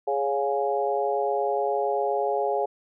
harmonic tone with a mistuned harmonic, 138.59 Hz, C#3, in tune, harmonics 3 / 4 / 5 / 6, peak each -27 / -28 / -28 / -29 dBFS, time 0.07-2.66 s, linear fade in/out 10 ms, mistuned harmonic 5, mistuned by +28 cents, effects none

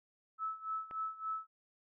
sine tone with tremolo, 1304 Hz, E6, 19 cents flat, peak -34 dBFS, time 0.38-1.47 s, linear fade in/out 50 ms, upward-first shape sine, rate 3.5 Hz, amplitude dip 85%
click, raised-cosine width 0.5 ms, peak -35 dBFS, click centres 0.911 s
effects none

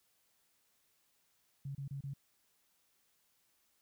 sine tone bursts, 138.59 Hz, C#3, in tune, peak -39 dBFS, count 4, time 1.65-2.137 s, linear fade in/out 5 ms, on 100 ms, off 29 ms, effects white hiss -75 dBFS RMS until 3.81 s

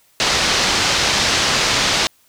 white low-pass noise, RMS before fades -17 dBFS, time 0.2-2.07 s, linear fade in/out 0 ms, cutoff 5800 Hz, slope 24 dB/octave, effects white hiss -56 dBFS RMS until 2.28 s

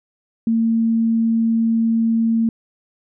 sine tone, 227.1 Hz, A#3, 45 cents flat, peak -14 dBFS, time 0.47-2.49 s, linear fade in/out 2 ms, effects none

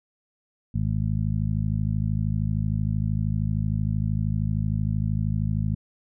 harmonic tone, 53 Hz, G#1, 36 cents sharp, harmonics 1 / 2 / 3 / 4, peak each -30 / -25 / -27 / -31 dBFS, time 0.74-5.75 s, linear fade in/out 10 ms, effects none

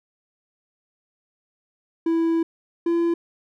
triangle tone pair in turn, 330 / 338.7 Hz, E4 / E4, +2 / +47 cents, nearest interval unison, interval 45 cents, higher second, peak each -16 dBFS, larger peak neither, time 2.06-2.43 / 2.86-3.14 s, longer first, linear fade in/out 5 ms, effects none

